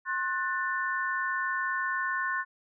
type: chord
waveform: sine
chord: F# diminished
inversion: second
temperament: just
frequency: 1065.6 / 1480 / 1776 Hz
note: C6 / F#6 / A6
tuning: +31 / 0 / +16 cents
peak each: -32 dBFS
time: 0.05-2.45 s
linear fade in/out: 50 ms
effects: none